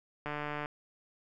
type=click train; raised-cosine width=0.5 ms; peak=-22 dBFS; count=60; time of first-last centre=0.26-0.659 s; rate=148 Hz; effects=none